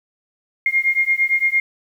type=beating tone pair; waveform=sine; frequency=2124 / 2132.8 Hz; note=C7 / C7; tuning=+25 / +33 cents; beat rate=8.8 Hz; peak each=-18 dBFS; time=0.66-1.6 s; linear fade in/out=2 ms; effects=8-bit